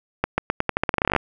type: accelerating click train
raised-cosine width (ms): 0.5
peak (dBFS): -4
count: 18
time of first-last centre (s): 0.24-1.163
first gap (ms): 140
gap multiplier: 0.86
effects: none